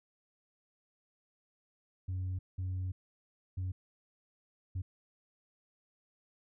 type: tone bursts at uneven times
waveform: sine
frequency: 92.5 Hz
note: F#2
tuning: in tune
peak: -31 dBFS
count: 4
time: 2.08-2.39 / 2.58-2.92 / 3.57-3.72 / 4.75-4.82 s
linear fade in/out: 10 ms
effects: tanh soft clip ceiling -32 dBFS